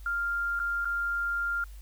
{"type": "tone with dropouts", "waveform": "sine", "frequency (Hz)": 1396.9, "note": "F6", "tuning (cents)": 0, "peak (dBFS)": -27, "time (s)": [0.06, 1.64], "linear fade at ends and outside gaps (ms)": 2, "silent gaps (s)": [[0.593, 0.599], [0.847, 0.854]], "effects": ["added 50 Hz sine -42 dBFS peak until 1.81 s", "white hiss -59 dBFS RMS until 1.81 s"]}